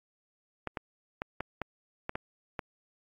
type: clicks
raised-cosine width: 0.5 ms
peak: -18 dBFS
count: 8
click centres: 0.673 / 0.772 / 1.219 / 1.406 / 1.617 / 2.094 / 2.155 / 2.592 s
effects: AAC 48 kbps